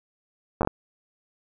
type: slowing click train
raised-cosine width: 1 ms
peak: -9 dBFS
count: 5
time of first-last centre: 0.61-0.674 s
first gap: 9 ms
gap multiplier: 1.4
effects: none